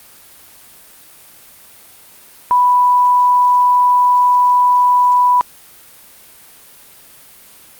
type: tone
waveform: sine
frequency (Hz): 987.8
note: B5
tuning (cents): 0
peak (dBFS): -8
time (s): 2.51-5.41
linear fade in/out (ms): 0
effects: white hiss -42 dBFS RMS until 7.79 s + Opus 32 kbps